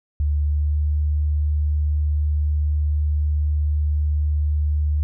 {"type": "tone with pitch glide", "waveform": "sine", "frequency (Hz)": [73.6, 74.67], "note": ["D2", "D2"], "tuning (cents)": [4, 29], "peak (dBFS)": -17, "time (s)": [0.2, 5.03], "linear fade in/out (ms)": 0, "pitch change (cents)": 25, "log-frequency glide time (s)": [0.39, 0.82], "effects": []}